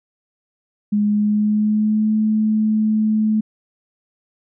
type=tone with pitch glide; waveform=sine; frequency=207.7 to 216 Hz; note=G#3 to A3; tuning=0 to -32 cents; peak=-14 dBFS; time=0.92-3.41 s; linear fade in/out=10 ms; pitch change=+68 cents; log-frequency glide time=1.05-2.13 s; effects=none